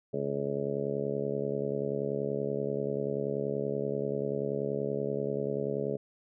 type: harmonic tone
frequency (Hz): 70.4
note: C#2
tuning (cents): +27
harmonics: 2 / 3 / 4 / 5 / 6 / 7 / 8 / 9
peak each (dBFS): -38 / -38 / -41 / -42 / -33 / -40 / -37 / -42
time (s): 0.13-5.97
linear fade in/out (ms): 10
effects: none